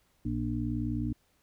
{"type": "harmonic tone", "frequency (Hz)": 59.8, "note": "A#1", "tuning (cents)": 45, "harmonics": [1, 2, 4, 5], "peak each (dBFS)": [-36, -34, -34, -35], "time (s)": [0.25, 1.13], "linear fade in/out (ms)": 5, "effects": ["pink hiss -70 dBFS RMS until 1.42 s"]}